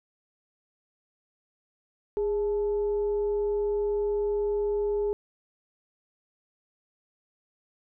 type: tone with frequency modulation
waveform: sine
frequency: 412 Hz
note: G#4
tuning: 14 cents flat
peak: -24 dBFS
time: 2.17-5.13 s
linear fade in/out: 0 ms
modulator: 457 Hz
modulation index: 0.25
effects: none